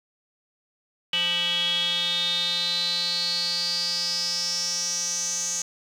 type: tone with band-pass filter sweep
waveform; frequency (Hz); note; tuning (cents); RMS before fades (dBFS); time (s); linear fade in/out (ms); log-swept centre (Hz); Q
square; 174.61; F3; 0; -26; 1.13-5.62; 2; 3000 to 6500; 9.6
effects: 9-bit